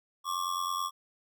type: ring-modulated tone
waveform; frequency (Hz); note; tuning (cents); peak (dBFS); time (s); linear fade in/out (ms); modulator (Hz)
square; 1122; C#6; +21; -28; 0.24-0.91; 50; 44.7
effects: none